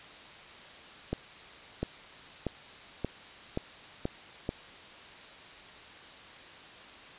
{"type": "accelerating click train", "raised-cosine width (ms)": 2, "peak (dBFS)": -17, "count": 7, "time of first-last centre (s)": [1.13, 4.491], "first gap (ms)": 700, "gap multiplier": 0.91, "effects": ["white hiss -49 dBFS RMS until 7.18 s", "resampled to 8000 Hz"]}